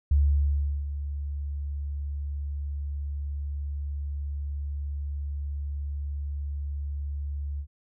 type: tone with ADSR envelope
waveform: sine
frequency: 71.6 Hz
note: D2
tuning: 43 cents flat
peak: -17 dBFS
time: 0.11-7.67 s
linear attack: 5 ms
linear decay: 730 ms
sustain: -12 dB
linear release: 73 ms
effects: none